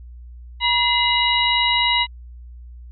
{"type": "harmonic tone with a mistuned harmonic", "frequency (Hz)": 963, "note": "B5", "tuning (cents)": -44, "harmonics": [1, 2, 3, 4], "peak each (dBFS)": [-21, -21, -21, -21], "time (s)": [0.6, 2.07], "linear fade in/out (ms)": 50, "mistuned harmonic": 2, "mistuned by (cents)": 110, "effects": ["added 60 Hz sine -36 dBFS peak until 2.91 s"]}